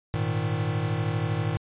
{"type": "chord", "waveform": "square", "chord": "Ab suspended second", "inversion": "none", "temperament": "equal", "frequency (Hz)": [103.83, 116.54, 155.56], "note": ["Ab2", "Bb2", "Eb3"], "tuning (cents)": [0, 0, 0], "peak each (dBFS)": -30, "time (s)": [0.14, 1.57], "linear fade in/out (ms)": 0, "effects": ["resampled to 8000 Hz"]}